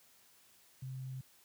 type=tone; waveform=sine; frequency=130.81 Hz; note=C3; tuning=in tune; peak=-40 dBFS; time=0.82-1.21 s; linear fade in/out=5 ms; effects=white hiss -65 dBFS RMS until 1.44 s + high-pass 60 Hz 12 dB/octave